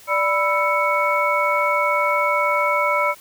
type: tone cluster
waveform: sine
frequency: 588 / 990 / 1323 / 2221 Hz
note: D5 / B5 / E6 / C#7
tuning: +2 / +4 / +6 / +3 cents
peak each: -22 dBFS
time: 0.07-3.15 s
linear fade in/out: 50 ms
effects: white hiss -46 dBFS RMS until 3.2 s